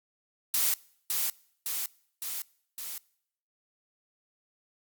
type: noise with echo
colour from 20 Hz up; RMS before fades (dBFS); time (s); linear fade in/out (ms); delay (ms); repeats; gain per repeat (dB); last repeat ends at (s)
blue; -26; 0.54-0.74; 2; 560; 4; -3; 2.98
effects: noise-tail reverb RT60 0.7 s tail -24 dB re dry + Opus 48 kbps